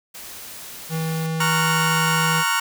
white noise, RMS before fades -37 dBFS, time 0.14-1.27 s, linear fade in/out 10 ms
square tone, 161.2 Hz, E3, 38 cents flat, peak -23 dBFS, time 0.89-2.44 s, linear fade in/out 50 ms
30% pulse chord, Gb major seventh, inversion first, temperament just, 925 / 1110 / 1387.5 / 1480 Hz, Bb5 / Db6 / F6 / Gb6, -14 / +2 / -12 / 0 cents, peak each -22 dBFS, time 1.4-2.6 s, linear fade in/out 5 ms
effects none

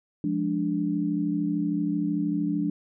sine chord, D diminished, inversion first, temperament equal with one note detuned, 174.61 / 207.7 / 292.8 Hz, F3 / Ab3 / D4, 0 / 0 / -5 cents, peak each -29 / -30 / -26 dBFS, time 0.24-2.7 s, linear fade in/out 2 ms, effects none

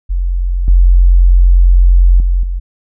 sine tone with level steps, 44.42 Hz, F1, 30 cents sharp, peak -11 / -3 / -8 / -14 dBFS, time 0.09-2.6 s, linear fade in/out 20 ms, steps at 0.68 / 2.2 / 2.43 s, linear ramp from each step 2 ms, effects none

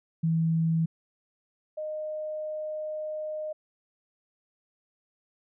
sine tone pair in turn, 163.1 / 615.8 Hz, E3 / D#5, -18 / -18 cents, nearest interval octave + major seventh, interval 2300 cents, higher second, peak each -22 / -31 dBFS, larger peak first, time 0.23-0.86 / 1.77-3.53 s, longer second, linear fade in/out 10 ms, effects none

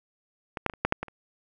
clicks, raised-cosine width 0.5 ms, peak -17 / -8 / -17 / -28 / -7 / -6 / -16 / -30 dBFS, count 8, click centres 0.572 / 0.663 / 0.698 / 0.737 / 0.85 / 0.924 / 1.03 / 1.083 s, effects none

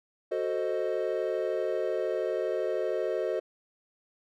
triangle chord, F# diminished seventh, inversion none, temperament equal with one note detuned, 370 / 442.8 / 523.3 / 622.3 Hz, F#4 / A4 / C5 / Eb5, 0 / +11 / 0 / 0 cents, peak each -31 dBFS, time 0.31-3.4 s, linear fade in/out 10 ms, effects none

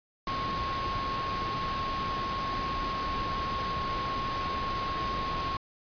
sine tone in noise, 1087 Hz, C#6, 34 cents flat, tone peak -31 dBFS, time 0.27-5.57 s, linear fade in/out 2 ms, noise pink, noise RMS -35 dBFS, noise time 0.27-5.57 s, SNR +1 dB, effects resampled to 11025 Hz

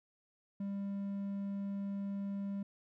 triangle tone, 198.8 Hz, G3, 25 cents sharp, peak -34 dBFS, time 0.6-2.63 s, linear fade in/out 5 ms, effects none

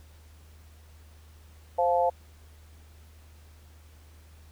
sine chord, F major, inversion second, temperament equal with one note detuned, 523.3 / 698.5 / 868.4 Hz, C5 / F5 / A5, 0 / 0 / -23 cents, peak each -25 / -25 / -27 dBFS, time 1.78-2.1 s, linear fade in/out 10 ms, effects added 77 Hz sine -50 dBFS peak until 4.51 s + pink hiss -60 dBFS RMS until 4.51 s

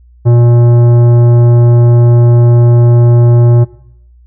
sine tone with tanh clipping, 119.4 Hz, A#2, 42 cents sharp, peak -5 dBFS, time 0.25-3.65 s, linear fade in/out 20 ms, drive 13 dB, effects noise-tail reverb RT60 0.7 s tail -19 dB re dry + added 60 Hz sine -38 dBFS peak until 4.26 s

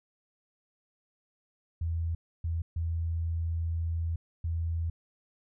sine tone bursts at uneven times, 82.9 Hz, E2, 10 cents sharp, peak -28 dBFS, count 4, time 1.81-2.15 / 2.44-2.62 / 2.76-4.16 / 4.44-4.9 s, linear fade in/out 5 ms, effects none

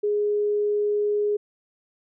sine tone, 415.3 Hz, G#4, in tune, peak -20 dBFS, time 0.03-1.37 s, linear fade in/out 10 ms, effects none

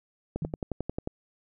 click train, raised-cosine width 2 ms, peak -17 dBFS, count 9, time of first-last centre 0.36-1.074 s, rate 11.2 Hz
sine tone with exponential decay, 157 Hz, D#3, 16 cents sharp, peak -26 dBFS, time 0.42-0.56 s, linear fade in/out 2 ms, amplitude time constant 29 ms
effects none

